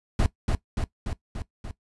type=noise with echo; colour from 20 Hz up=brown; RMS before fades=-20 dBFS; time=0.19-0.26 s; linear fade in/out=2 ms; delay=290 ms; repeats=5; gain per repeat=-3 dB; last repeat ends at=1.71 s; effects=noise-tail reverb RT60 0.1 s tail -17 dB re dry + resampled to 24000 Hz